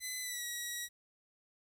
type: tone with pitch glide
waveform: 10% pulse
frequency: 2017 to 1918.1 Hz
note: B6 to A#6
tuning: +36 to +49 cents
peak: -29 dBFS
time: 0-0.89 s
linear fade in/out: 50 ms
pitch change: -87 cents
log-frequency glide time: 0.21-0.44 s
effects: 11-bit